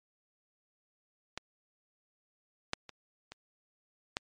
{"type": "clicks", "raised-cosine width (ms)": 0.2, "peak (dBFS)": [-19, -13, -28, -27, -14], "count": 5, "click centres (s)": [1.376, 2.734, 2.893, 3.32, 4.169], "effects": ["MP3 48 kbps"]}